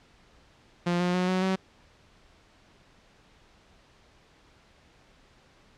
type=tone with pitch steps; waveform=sawtooth; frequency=174.61 / 178.18 / 181.81 / 185.53 / 189.32 Hz; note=F3 / F3 / F#3 / F#3 / F#3; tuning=0 / +35 / -30 / +5 / +40 cents; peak=-20 dBFS; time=0.86-1.56 s; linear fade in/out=10 ms; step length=140 ms; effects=pink hiss -59 dBFS RMS until 5.77 s + low-pass 5000 Hz 12 dB/octave